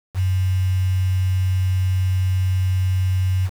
sine tone with quantisation, 93 Hz, F#2, 9 cents sharp, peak -16 dBFS, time 0.14-3.5 s, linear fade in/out 50 ms, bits 6, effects none

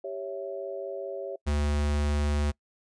sine chord, C# diminished, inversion second, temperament equal, 392 / 554.4 / 659.3 Hz, G4 / C#5 / E5, 0 / 0 / 0 cents, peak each -37 / -35 / -39 dBFS, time 0.04-1.36 s, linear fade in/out 5 ms
square tone, 73.42 Hz, D2, in tune, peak -25 dBFS, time 1.46-2.52 s, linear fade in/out 20 ms
effects noise-tail reverb RT60 0.1 s tail -24 dB re dry + resampled to 22050 Hz

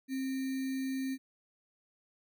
sine tone with sample-and-hold, 265 Hz, C4, 22 cents sharp, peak -32 dBFS, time 0.08-1.18 s, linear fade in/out 50 ms, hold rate 2100 Hz, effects none

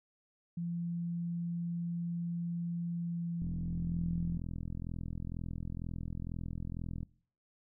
sine tone with pitch glide, 171.2 to 169.33 Hz, F3 to E3, -34 to +47 cents, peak -34 dBFS, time 0.57-4.38 s, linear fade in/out 5 ms, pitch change -19 cents, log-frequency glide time 2.9-3.61 s
click train, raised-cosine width 5 ms, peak -28 dBFS, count 153, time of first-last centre 3.42-7.03 s, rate 42.1 Hz
effects noise-tail reverb RT60 0.5 s tail -21 dB re dry

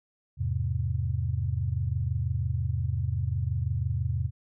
sine chord, E augmented, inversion none, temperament just, 82.41 / 103.01 / 128.76 Hz, E2 / G#2 / B#2, 0 / -14 / -27 cents, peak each -30 dBFS, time 0.37-4.31 s, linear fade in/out 50 ms, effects none

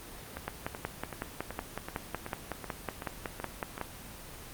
two click trains, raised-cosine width 0.5 ms, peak -22 / -17 dBFS, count 10 / 19, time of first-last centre 0.37-3.779 / 0.48-3.813 s, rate 2.64 / 5.4 Hz, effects pink hiss -46 dBFS RMS until 4.53 s + Opus 24 kbps

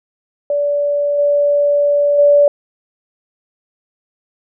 sine tone with level steps, 578 Hz, D5, 28 cents flat, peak -13 / -10 / -6 dBFS, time 0.5-2.48 s, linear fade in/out 2 ms, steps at 1.18 / 2.18 s, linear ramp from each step 10 ms, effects none

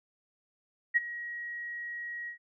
sine tone with ADSR envelope, 1900 Hz, A#6, 33 cents sharp, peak -19 dBFS, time 0.94-2.38 s, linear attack 25 ms, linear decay 24 ms, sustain -17 dB, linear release 100 ms, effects none

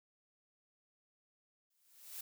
blue noise with exponential growth, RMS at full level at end -43 dBFS, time 1.7-2.21 s, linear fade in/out 5 ms, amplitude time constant 110 ms, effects none

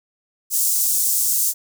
pink high-pass noise, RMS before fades -19 dBFS, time 0.5-1.54 s, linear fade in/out 50 ms, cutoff 6800 Hz, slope 24 dB/octave, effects none

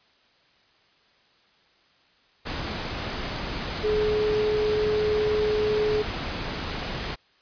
sine tone in noise, 424.8 Hz, G#4, 39 cents sharp, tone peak -21 dBFS, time 3.83-6.03 s, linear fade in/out 20 ms, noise pink, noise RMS -31 dBFS, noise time 2.45-7.16 s, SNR +7 dB, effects white hiss -61 dBFS RMS until 7.41 s + resampled to 11025 Hz

